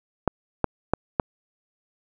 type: clicks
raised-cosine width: 1 ms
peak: -5 dBFS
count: 4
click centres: 0.277 / 0.643 / 0.936 / 1.198 s
effects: none